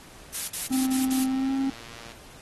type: noise bursts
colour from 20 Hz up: blue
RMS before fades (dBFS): -29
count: 5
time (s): 0.34-1.244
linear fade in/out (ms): 5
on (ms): 140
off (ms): 51
type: tone with pitch glide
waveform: triangle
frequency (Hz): 261.6 to 269.1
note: C4 to C4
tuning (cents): 0 to +49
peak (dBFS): -21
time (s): 0.71-1.7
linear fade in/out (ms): 5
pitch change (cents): +49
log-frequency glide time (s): 1.27-1.54
type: click train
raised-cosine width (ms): 0.2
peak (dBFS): -27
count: 154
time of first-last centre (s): 0.8-2.119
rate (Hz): 116
effects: pink hiss -49 dBFS RMS until 2.41 s + AAC 32 kbps